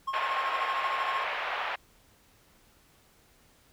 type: tone with tremolo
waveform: triangle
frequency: 1077 Hz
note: C6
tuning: 50 cents sharp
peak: -25 dBFS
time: 0.07-1.24 s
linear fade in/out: 10 ms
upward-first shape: triangle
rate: 13 Hz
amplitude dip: 70%
type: band-pass noise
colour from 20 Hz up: pink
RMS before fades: -33 dBFS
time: 0.13-1.76 s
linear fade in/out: 10 ms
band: 660 to 2800 Hz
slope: 24 dB/octave
effects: pink hiss -62 dBFS RMS until 3.72 s